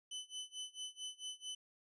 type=tone with tremolo; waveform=sawtooth; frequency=3018 Hz; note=F#7; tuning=34 cents sharp; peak=-38 dBFS; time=0.11-1.55 s; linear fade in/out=5 ms; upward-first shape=sine; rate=4.5 Hz; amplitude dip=95%; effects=resampled to 22050 Hz